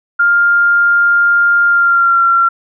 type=tone with pitch glide; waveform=sine; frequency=1402 to 1369.2 Hz; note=F6 to F6; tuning=+6 to -35 cents; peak=-7 dBFS; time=0.19-2.49 s; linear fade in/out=10 ms; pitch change=-41 cents; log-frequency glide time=1.67-2.23 s; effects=none